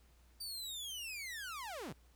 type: linear sweep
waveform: sawtooth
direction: down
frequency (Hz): 4675 to 97.8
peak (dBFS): -39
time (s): 0.4-1.93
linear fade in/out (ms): 10
effects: added 60 Hz sine -63 dBFS peak until 2.15 s + pink hiss -71 dBFS RMS until 2.15 s